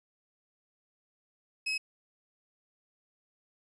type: tone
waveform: 30% pulse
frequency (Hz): 2562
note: E7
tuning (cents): -50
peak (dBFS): -27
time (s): 1.66-1.78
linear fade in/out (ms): 10
effects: resampled to 24000 Hz + 11-bit